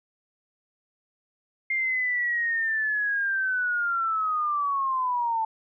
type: linear sweep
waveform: sine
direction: down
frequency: 2116 to 880 Hz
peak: -23 dBFS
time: 1.7-5.45 s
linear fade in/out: 5 ms
effects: none